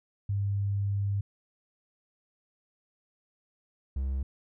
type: tone pair in turn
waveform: sine / triangle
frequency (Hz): 100 / 66.74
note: G2 / C2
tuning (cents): +35 / +35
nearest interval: perfect fifth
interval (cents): 700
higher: first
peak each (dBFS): -26 / -26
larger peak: neither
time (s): 0.29-1.21 / 3.96-4.23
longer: first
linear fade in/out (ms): 5
effects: none